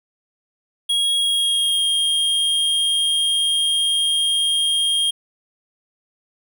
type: tone with pitch glide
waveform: square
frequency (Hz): 3299 to 3229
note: G#7 to G#7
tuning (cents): -12 to -49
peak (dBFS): -17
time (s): 0.89-5.11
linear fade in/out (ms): 10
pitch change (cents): -37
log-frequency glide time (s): 1.16-1.86
effects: none